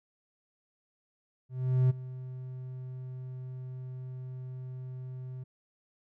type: tone with ADSR envelope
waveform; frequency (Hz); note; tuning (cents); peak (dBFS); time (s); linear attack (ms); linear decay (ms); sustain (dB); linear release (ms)
triangle; 128.3; C3; -34; -18; 1.49-5.44; 410; 17; -18; 11
effects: none